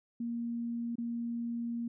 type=tone with dropouts; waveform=sine; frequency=234.8 Hz; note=A#3; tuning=13 cents sharp; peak=-33 dBFS; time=0.2-1.88 s; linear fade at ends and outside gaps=5 ms; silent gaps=0.956-0.982 s; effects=none